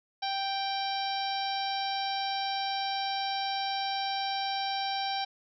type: harmonic tone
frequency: 784 Hz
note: G5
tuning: in tune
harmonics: 1 / 2 / 3 / 4 / 5 / 6 / 7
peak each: -31 / -42 / -42 / -40 / -38 / -42 / -41 dBFS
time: 0.22-5.25 s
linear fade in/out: 10 ms
effects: none